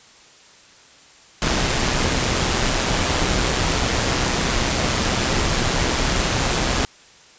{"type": "noise with amplitude modulation", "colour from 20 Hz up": "pink", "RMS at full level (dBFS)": -18, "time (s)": [1.42, 6.85], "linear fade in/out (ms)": 0, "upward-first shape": "sine", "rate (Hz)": 127, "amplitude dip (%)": 40, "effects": ["white hiss -48 dBFS RMS until 7.38 s", "resampled to 16000 Hz"]}